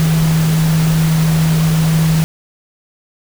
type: tone in noise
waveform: sine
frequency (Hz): 159.9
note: D#3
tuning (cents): +48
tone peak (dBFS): -10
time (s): 0-2.24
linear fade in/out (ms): 0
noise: pink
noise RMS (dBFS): -23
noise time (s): 0-2.24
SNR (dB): +10
effects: none